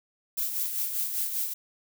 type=noise with tremolo; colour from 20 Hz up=violet; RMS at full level=-28 dBFS; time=0.37-1.54 s; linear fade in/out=10 ms; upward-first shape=sine; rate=5.1 Hz; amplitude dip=50%; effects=none